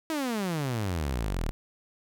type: exponential sweep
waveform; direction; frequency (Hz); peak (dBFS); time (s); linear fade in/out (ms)
sawtooth; down; 328.4 to 35.23; -24; 0.1-1.51; 0
effects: none